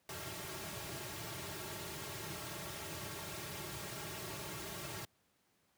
pink noise with comb filter, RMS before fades -44 dBFS, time 0.09-5.05 s, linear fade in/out 2 ms, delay 4 ms, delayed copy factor -0.8, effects pink hiss -75 dBFS RMS until 5.77 s + high-pass 100 Hz 12 dB/octave

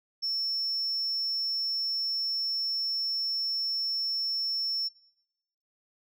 sine tone, 5400 Hz, E8, 41 cents sharp, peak -26 dBFS, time 0.22-4.89 s, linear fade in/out 20 ms, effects noise-tail reverb RT60 1.0 s tail -26 dB re dry + tanh soft clip ceiling -25 dBFS

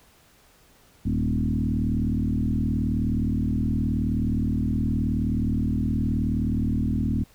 sine tone with frequency modulation, 155.56 Hz, D#3, in tune, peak -21 dBFS, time 1.05-7.24 s, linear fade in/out 10 ms, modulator 39.1 Hz, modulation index 3, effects pink hiss -57 dBFS RMS until 7.34 s

